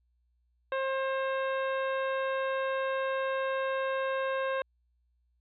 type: harmonic tone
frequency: 533 Hz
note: C5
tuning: 32 cents sharp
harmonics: 1 / 2 / 3 / 4 / 5 / 6 / 7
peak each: -30 / -35 / -37 / -47 / -44 / -54 / -49 dBFS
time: 0.72-4.62 s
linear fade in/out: 2 ms
effects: added 60 Hz sine -69 dBFS peak until 5.4 s